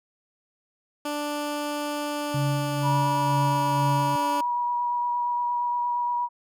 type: tone with pitch glide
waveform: 15% pulse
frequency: 294 to 290 Hz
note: D4 to D4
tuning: +2 to -22 cents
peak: -21 dBFS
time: 1.05-4.41 s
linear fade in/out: 5 ms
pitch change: -24 cents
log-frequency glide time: 2.09-3.74 s
type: tone with tremolo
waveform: sine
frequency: 138.59 Hz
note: C#3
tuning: in tune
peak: -22 dBFS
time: 2.34-4.16 s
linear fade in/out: 5 ms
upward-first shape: sine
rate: 2.1 Hz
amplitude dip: 55%
type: tone with vibrato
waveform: sine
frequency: 966 Hz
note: B5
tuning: 39 cents flat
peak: -23 dBFS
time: 2.82-6.29 s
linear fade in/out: 50 ms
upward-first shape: triangle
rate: 8.6 Hz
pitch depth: 15 cents each way
effects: none